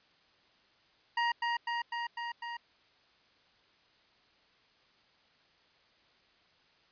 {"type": "tone with echo", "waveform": "25% pulse", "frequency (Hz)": 943, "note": "A#5", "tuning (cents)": 20, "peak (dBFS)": -24, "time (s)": [1.17, 1.32], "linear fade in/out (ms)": 5, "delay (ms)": 250, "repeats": 5, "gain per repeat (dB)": -2, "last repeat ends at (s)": 2.57, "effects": ["white hiss -66 dBFS RMS until 6.91 s", "resampled to 11025 Hz"]}